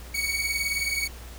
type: beating tone pair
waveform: sawtooth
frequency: 2230 / 2249 Hz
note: C#7 / C#7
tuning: +10 / +24 cents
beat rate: 19 Hz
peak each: -25 / -25 dBFS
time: 0.14-1.08 s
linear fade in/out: 10 ms
effects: added 60 Hz sine -40 dBFS peak until 1.38 s + pink hiss -46 dBFS RMS until 1.38 s